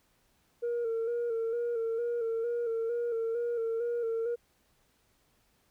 sine tone with vibrato, 464.5 Hz, A#4, 6 cents flat, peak -27 dBFS, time 0.62-4.36 s, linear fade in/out 20 ms, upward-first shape square, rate 2.2 Hz, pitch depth 38 cents each way, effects tanh soft clip ceiling -27 dBFS + pink hiss -70 dBFS RMS until 5.7 s

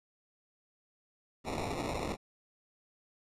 white noise with sample-and-hold, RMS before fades -36 dBFS, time 1.44-2.17 s, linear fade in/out 50 ms, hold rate 1575 Hz, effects low-pass 9000 Hz 12 dB/octave

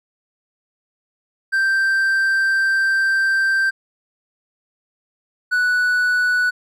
triangle tone pair in turn, 1568 / 1480 Hz, G6 / F#6, 0 / 0 cents, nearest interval minor second, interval 100 cents, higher first, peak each -13 dBFS, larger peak neither, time 1.52-3.71 / 5.51-6.51 s, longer first, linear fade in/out 20 ms, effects none

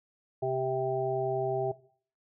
harmonic tone, 130.81 Hz, C3, in tune, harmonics 1 / 3 / 5 / 6, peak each -36 / -31 / -32 / -35 dBFS, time 0.42-1.72 s, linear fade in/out 10 ms, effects noise-tail reverb RT60 0.5 s tail -18 dB re dry

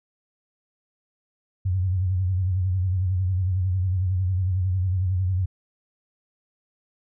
sine tone with vibrato, 92.5 Hz, F#2, in tune, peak -20 dBFS, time 1.65-5.46 s, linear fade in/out 10 ms, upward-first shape sine, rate 11 Hz, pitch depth 76 cents each way, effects none

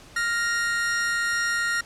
45% pulse tone pair together, 1400 / 1867.4 Hz, F6 / A#6, +4 / +3 cents, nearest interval perfect fourth, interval 499 cents, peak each -26 / -25 dBFS, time 0.16-1.81 s, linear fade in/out 5 ms, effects pink hiss -48 dBFS RMS until 1.85 s + low-pass 9000 Hz 12 dB/octave

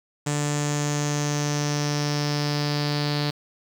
sawtooth tone with low-pass filter sweep, 146.83 Hz, D3, in tune, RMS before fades -25 dBFS, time 0.26-3.31 s, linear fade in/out 10 ms, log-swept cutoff 7600 to 4400 Hz, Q 5.6, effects 7-bit

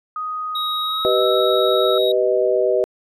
sine tone with pitch glide, 1248 to 1317.6 Hz, D#6 to E6, +5 to -1 cents, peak -23 dBFS, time 0.16-1.98 s, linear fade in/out 2 ms, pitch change +94 cents, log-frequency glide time 0.81-1.25 s
triangle tone, 3800 Hz, A#7, 33 cents sharp, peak -21 dBFS, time 0.55-2.12 s, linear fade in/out 5 ms
sine chord, G augmented, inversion none, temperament equal with one note detuned, 385.3 / 493.9 / 622.3 Hz, G4 / B4 / D#5, -30 / 0 / 0 cents, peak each -19 dBFS, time 1.05-2.84 s, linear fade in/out 0 ms
effects resampled to 32000 Hz

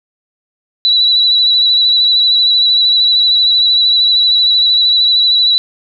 sine tone with vibrato, 3939 Hz, B7, 5 cents flat, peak -7 dBFS, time 0.85-5.58 s, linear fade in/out 0 ms, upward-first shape sine, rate 13 Hz, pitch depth 27 cents each way, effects none

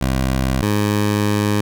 15% pulse tone pair in turn, 65.41 / 103.83 Hz, C2 / G#2, 0 / 0 cents, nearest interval minor sixth, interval 800 cents, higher second, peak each -10 / -9 dBFS, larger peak second, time 0.01-0.62 / 0.62-1.61 s, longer second, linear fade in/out 5 ms, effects none

